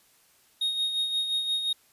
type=tone with tremolo; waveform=triangle; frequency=3729 Hz; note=A#7; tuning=in tune; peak=-22 dBFS; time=0.61-1.73 s; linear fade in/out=5 ms; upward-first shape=sine; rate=5.7 Hz; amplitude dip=50%; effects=white hiss -62 dBFS RMS until 1.92 s + resampled to 32000 Hz